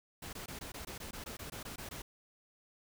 pink noise bursts, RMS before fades -45 dBFS, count 14, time 0.22-2.02 s, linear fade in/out 5 ms, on 110 ms, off 20 ms, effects none

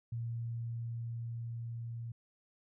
sine tone with level ramp, 116.54 Hz, A#2, in tune, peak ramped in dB -35 to -39 dBFS, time 0.12-2.12 s, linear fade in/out 5 ms, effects none

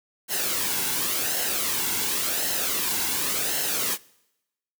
white noise with flanger, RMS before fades -26 dBFS, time 0.28-3.98 s, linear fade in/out 50 ms, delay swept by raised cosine 0.84 to 1.66 ms, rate 0.91 Hz, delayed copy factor -0.55, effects noise-tail reverb RT60 0.9 s tail -23 dB re dry

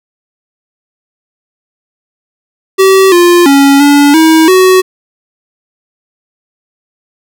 square tone with pitch steps, 383.6 / 349.7 / 278.3 / 286.5 / 320.2 / 372.7 Hz, G4 / F4 / C#4 / D4 / D#4 / F#4, -37 / +2 / +7 / -43 / +50 / +13 cents, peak -3 dBFS, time 2.78-4.82 s, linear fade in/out 20 ms, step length 340 ms, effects none

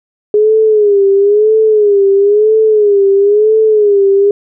sine tone with vibrato, 415.3 Hz, G#4, in tune, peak -5 dBFS, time 0.34-4.31 s, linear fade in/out 2 ms, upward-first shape sine, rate 1 Hz, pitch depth 96 cents each way, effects none

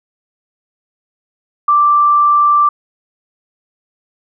sine tone, 1174.7 Hz, D6, in tune, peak -7 dBFS, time 1.68-2.69 s, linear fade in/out 5 ms, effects none

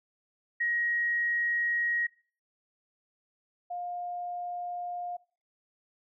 sine tone pair in turn, 1890 / 708 Hz, A#6 / F5, +23 / +23 cents, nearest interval octave + perfect fourth, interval 1700 cents, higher first, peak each -26 / -33 dBFS, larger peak first, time 0.6-2.07 / 3.7-5.17 s, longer neither, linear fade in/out 10 ms, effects noise-tail reverb RT60 0.4 s tail -22 dB re dry

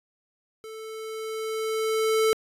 square tone with level ramp, 440 Hz, A4, in tune, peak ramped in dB -39 to -19 dBFS, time 0.64-2.33 s, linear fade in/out 0 ms, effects resampled to 32000 Hz

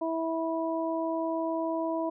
harmonic tone, 326.5 Hz, E4, 17 cents flat, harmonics 1 / 2 / 3, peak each -31 / -31 / -35 dBFS, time 0.01-2.1 s, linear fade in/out 10 ms, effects none

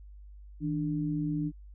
sine tone pair together, 160 / 295.3 Hz, D#3 / D4, +49 / +10 cents, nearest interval major seventh, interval 1061 cents, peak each -31 / -31 dBFS, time 0.6-1.52 s, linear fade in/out 50 ms, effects added 50 Hz sine -46 dBFS peak until 1.74 s

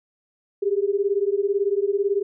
sine beating tone pair, 392 / 410 Hz, G4 / G#4, 0 / -22 cents, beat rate 18 Hz, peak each -22 dBFS, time 0.62-2.23 s, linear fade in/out 10 ms, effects none

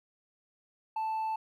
triangle tone with hard clipping, 880 Hz, A5, in tune, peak -29 dBFS, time 0.96-1.36 s, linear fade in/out 5 ms, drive 1 dB, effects none

